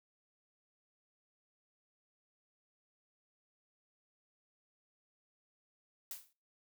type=noise with exponential decay; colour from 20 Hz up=blue; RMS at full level=-40 dBFS; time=6.11-6.33 s; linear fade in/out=1 ms; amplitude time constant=46 ms; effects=noise-tail reverb RT60 0.4 s tail -26 dB re dry